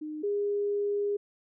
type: tone pair in turn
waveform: sine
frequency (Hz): 305.8 / 408.2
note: D#4 / G#4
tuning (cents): -30 / -30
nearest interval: perfect fourth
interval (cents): 500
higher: second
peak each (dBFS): -34 / -26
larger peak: second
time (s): 0.01-0.23 / 0.23-1.17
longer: second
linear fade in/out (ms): 10
effects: none